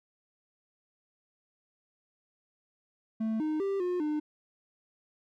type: tone with pitch steps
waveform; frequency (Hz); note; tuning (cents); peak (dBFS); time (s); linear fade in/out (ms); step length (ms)
triangle; 221.1 / 308.7 / 393.4 / 358.4 / 302; A3 / D#4 / G4 / F4 / D4; +9 / -14 / +6 / +45 / +48; -26; 3.2-4.2; 10; 200
effects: none